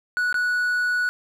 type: tone with dropouts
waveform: triangle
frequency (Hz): 1471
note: F#6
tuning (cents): -11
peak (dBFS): -18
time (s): 0.17-1.09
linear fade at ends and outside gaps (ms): 0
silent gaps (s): 0.327-0.343
effects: none